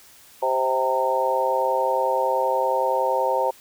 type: harmonic tone with a mistuned harmonic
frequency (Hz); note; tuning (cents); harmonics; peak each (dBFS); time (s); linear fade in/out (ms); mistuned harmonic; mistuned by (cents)
130.81; C3; 0; 3 / 4 / 5 / 6 / 7; -30 / -23 / -28 / -28 / -23; 0.42-3.51; 10; 5; -28
effects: white hiss -50 dBFS RMS until 3.6 s